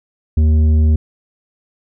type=tone with tanh clipping; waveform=sine; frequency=77.78 Hz; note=D#2; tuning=in tune; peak=-10 dBFS; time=0.37-0.96 s; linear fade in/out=5 ms; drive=8 dB; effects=none